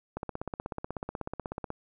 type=click train; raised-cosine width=1 ms; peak=-20 dBFS; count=26; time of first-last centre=0.17-1.704 s; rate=16.3 Hz; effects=none